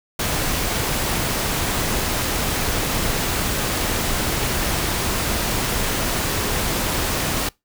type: noise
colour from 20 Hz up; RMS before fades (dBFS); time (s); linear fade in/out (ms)
pink; -22; 0.19-7.49; 5
effects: noise-tail reverb RT60 0.2 s tail -24 dB re dry